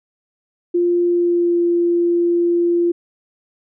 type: tone with pitch glide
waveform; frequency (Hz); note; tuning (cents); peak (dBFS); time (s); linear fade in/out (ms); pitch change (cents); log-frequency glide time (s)
sine; 349.2 to 345; F4 to F4; 0 to -21; -13; 0.74-2.92; 10; -21; 1.05-1.61
effects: none